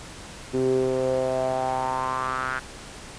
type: tone with band-pass filter sweep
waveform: sawtooth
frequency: 129.8 Hz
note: C3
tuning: 13 cents flat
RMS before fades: -25 dBFS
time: 0.53-2.6 s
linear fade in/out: 20 ms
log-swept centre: 340 to 1500 Hz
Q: 5.3
effects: pink hiss -41 dBFS RMS until 3.18 s + resampled to 22050 Hz